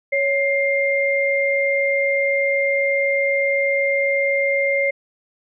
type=tone pair together; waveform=sine; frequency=554.4 / 2108 Hz; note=C#5 / C7; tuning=0 / +12 cents; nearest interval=octave + major seventh; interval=2312 cents; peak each=-19 dBFS; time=0.12-4.91 s; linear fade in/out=10 ms; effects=none